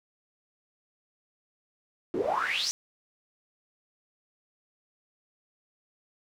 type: noise with band-pass filter sweep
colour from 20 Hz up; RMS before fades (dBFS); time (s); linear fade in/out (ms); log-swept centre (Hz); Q
pink; -29; 2.14-2.71; 0; 300 to 6200; 9.4
effects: none